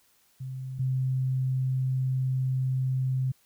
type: tone pair in turn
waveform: sine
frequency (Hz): 130.81 / 130.34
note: C3 / C3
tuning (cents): 0 / -6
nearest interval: unison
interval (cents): 6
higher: first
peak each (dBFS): -33 / -24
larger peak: second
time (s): 0.4-0.79 / 0.79-3.32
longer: second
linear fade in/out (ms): 10
effects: white hiss -65 dBFS RMS until 3.45 s